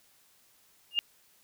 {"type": "tone with exponential growth", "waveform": "sine", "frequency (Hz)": 2824, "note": "F7", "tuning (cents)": 19, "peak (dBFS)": -19, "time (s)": [0.91, 0.99], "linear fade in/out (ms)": 0, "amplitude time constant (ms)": 17, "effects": ["white hiss -64 dBFS RMS until 1.43 s"]}